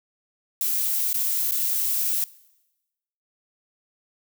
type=noise with dropouts; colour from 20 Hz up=violet; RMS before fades=-24 dBFS; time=0.61-2.24 s; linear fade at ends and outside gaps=1 ms; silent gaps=1.129-1.142 / 1.511-1.519 s; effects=noise-tail reverb RT60 1.0 s tail -21 dB re dry